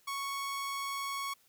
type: tone with vibrato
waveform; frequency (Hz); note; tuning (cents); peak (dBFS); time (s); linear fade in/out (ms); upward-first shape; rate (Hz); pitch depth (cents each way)
sawtooth; 1108.7; C#6; 0; -31; 0.07-1.34; 10; sine; 20; 10
effects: white hiss -67 dBFS RMS until 1.48 s